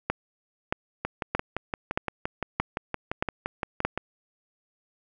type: two click trains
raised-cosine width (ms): 0.5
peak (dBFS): -9 / -13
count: 7 / 18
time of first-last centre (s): 0.1-3.85 / 1.05-3.976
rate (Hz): 1.6 / 5.81
effects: none